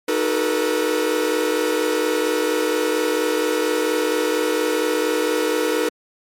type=chord; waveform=45% pulse; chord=B dominant seventh; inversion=first; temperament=equal with one note detuned; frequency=311.1 / 370 / 440 / 484.3 Hz; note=D#4 / F#4 / A4 / B4; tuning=0 / 0 / 0 / -34 cents; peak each=-24 / -28 / -23 / -22 dBFS; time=0.08-5.89 s; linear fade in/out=5 ms; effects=MP3 64 kbps